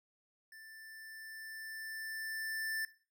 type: tone with level ramp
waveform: square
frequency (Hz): 1770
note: A6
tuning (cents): +10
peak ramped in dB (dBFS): -53 to -35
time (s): 0.52-2.85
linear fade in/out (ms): 2
effects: noise-tail reverb RT60 0.4 s tail -18 dB re dry